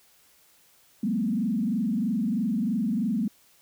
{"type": "tone with frequency modulation", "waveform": "sine", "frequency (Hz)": 220, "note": "A3", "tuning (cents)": 0, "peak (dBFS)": -23, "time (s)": [1.03, 3.28], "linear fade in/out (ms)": 5, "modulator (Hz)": 23.1, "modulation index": 1.4, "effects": ["white hiss -60 dBFS RMS until 3.61 s"]}